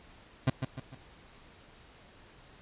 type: tone with echo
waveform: 30% pulse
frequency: 130.7 Hz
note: C3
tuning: 1 cent flat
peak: -20 dBFS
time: 0.47-0.5 s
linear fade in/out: 5 ms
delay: 150 ms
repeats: 3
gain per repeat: -7 dB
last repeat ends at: 0.95 s
effects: pink hiss -56 dBFS RMS until 2.61 s + resampled to 8000 Hz